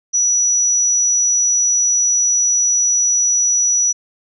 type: tone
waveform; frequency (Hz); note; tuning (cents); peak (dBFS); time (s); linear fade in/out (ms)
sine; 5880; F#8; -12; -12; 0.13-3.93; 20
effects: none